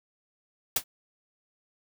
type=noise with exponential decay; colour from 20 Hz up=white; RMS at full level=-19 dBFS; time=0.76-0.84 s; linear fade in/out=5 ms; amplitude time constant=16 ms; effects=none